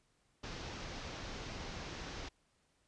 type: low-pass noise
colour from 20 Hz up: pink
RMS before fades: -45 dBFS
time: 0.43-2.29 s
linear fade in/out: 10 ms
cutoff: 6300 Hz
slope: 48 dB/octave
effects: pink hiss -75 dBFS RMS until 2.87 s + resampled to 22050 Hz